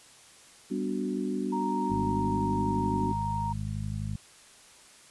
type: chord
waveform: sine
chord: G major seventh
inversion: none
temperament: equal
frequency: 196 / 246.9 / 293.7 / 370 Hz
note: G3 / B3 / D4 / F#4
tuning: 0 / 0 / 0 / 0 cents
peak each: -33 / -33 / -34 / -35 dBFS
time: 0.7-3.13 s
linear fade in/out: 20 ms
type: tone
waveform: sine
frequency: 932 Hz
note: A#5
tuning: 1 cent flat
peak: -30 dBFS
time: 1.52-3.53 s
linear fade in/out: 10 ms
type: harmonic tone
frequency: 51.91 Hz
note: G#1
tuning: in tune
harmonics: 1 / 2 / 3 / 4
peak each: -38 / -33 / -37 / -39 dBFS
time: 1.9-4.16 s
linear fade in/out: 5 ms
effects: white hiss -54 dBFS RMS until 5.1 s + resampled to 24000 Hz